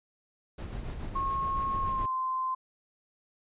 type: noise with tremolo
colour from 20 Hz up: brown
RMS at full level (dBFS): -35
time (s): 0.58-2.06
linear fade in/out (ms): 5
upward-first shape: sine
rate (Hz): 7.1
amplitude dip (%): 40
type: tone with pitch glide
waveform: sine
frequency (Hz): 1085 to 1037.8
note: C#6 to C6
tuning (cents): -37 to -14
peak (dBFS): -28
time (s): 1.15-2.55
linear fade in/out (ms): 10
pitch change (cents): -77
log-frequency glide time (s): 1.8-2.11
effects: resampled to 8000 Hz